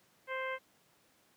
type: harmonic tone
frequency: 523.3 Hz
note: C5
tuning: in tune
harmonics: 1 / 2 / 3 / 4 / 5 / 6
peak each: -39 / -41 / -42 / -41 / -51 / -53 dBFS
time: 0.27-0.59 s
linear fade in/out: 50 ms
effects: pink hiss -68 dBFS RMS until 1.36 s + high-pass 150 Hz 12 dB/octave